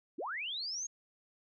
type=linear sweep; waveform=sine; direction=up; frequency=225.1 to 6645 Hz; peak=-36 dBFS; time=0.18-0.87 s; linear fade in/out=10 ms; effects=none